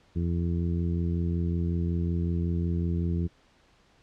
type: harmonic tone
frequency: 85.4 Hz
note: F2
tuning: 38 cents flat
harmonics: 1 / 2 / 3 / 4 / 5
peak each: -27 / -29 / -38 / -37 / -44 dBFS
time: 0.15-3.28 s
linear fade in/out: 20 ms
effects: pink hiss -62 dBFS RMS until 4.02 s + low-pass 5000 Hz 12 dB/octave